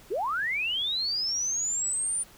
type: linear sweep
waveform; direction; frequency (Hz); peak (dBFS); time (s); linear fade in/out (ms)
sine; up; 314.5 to 9397; -26; 0.1-2.24; 20
effects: pink hiss -53 dBFS RMS until 2.37 s